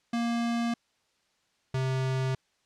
square tone pair in turn, 234.4 / 131.32 Hz, A#3 / C3, +10 / +7 cents, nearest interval minor seventh, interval 1003 cents, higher first, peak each -27 dBFS, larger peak neither, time 0.13-0.74 / 1.74-2.35 s, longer neither, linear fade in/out 5 ms, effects white hiss -71 dBFS RMS until 2.65 s + low-pass 6000 Hz 12 dB/octave

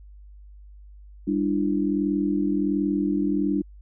sine tone cluster, 197.1 / 295.9 / 337.3 Hz, G3 / D4 / E4, +10 / +13 / +40 cents, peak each -26 / -23 / -28 dBFS, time 1.27-3.62 s, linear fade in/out 10 ms, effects added 50 Hz sine -43 dBFS peak until 3.81 s

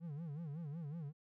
triangle tone with vibrato, 155.56 Hz, D#3, in tune, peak -40 dBFS, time 0-1.13 s, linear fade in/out 50 ms, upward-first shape sine, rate 5.4 Hz, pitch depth 180 cents each way, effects none

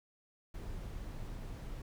brown noise, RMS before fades -43 dBFS, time 0.54-1.82 s, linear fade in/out 5 ms, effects none

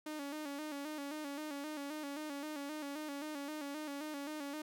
sawtooth tone with vibrato, 293.9 Hz, D4, 1 cent sharp, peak -37 dBFS, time 0.06-4.62 s, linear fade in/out 5 ms, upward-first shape square, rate 3.8 Hz, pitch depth 72 cents each way, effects none

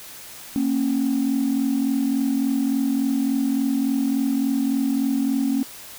sine tone pair together, 230 / 273.5 Hz, A#3 / C#4, -23 / -23 cents, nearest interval minor third, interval 300 cents, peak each -22 / -19 dBFS, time 0.56-5.63 s, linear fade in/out 0 ms, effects tanh soft clip ceiling -14 dBFS + white hiss -40 dBFS RMS until 5.98 s

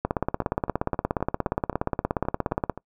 two click trains, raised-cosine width 1 ms, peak -9 / -21 dBFS, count 46 / 10, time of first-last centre 0.05-2.697 / 0.42-2.776 s, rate 17 / 3.82 Hz, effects noise-tail reverb RT60 0.1 s tail -24 dB re dry

